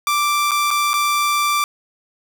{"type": "tone with dropouts", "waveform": "sawtooth", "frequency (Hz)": 1174.7, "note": "D6", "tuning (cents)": 0, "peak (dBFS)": -12, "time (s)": [0.07, 1.64], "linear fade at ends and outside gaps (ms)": 1, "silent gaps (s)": [[0.51, 0.516], [0.706, 0.711], [0.933, 0.939]], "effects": []}